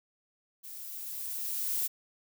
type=noise with level ramp; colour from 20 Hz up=violet; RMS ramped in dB=-45 to -30 dBFS; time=0.63-1.88 s; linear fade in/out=20 ms; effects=none